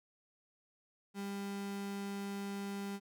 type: tone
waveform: 35% pulse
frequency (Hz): 199.3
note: G3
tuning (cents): +29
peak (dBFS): -37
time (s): 1.14-3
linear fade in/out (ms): 50
effects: none